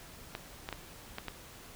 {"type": "clicks", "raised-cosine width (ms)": 0.3, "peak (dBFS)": -21, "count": 5, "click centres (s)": [0.351, 0.689, 0.727, 1.184, 1.283], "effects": ["pink hiss -51 dBFS RMS until 1.75 s"]}